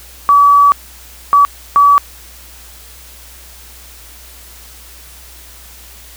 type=tone bursts at uneven times; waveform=sine; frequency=1144 Hz; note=D6; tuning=46 cents flat; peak=-4 dBFS; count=3; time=0.29-0.72 / 1.33-1.45 / 1.76-1.98 s; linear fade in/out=0 ms; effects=added 60 Hz sine -39 dBFS peak until 6.16 s + white hiss -38 dBFS RMS until 6.16 s